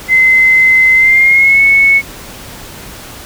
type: tone with pitch glide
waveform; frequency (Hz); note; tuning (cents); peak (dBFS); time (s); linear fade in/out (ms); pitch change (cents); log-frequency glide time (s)
sine; 2057 to 2205; C7 to C#7; -30 to -10; -4; 0.08-2.02; 50; +120; 0.94-1.61
effects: pink hiss -30 dBFS RMS until 3.25 s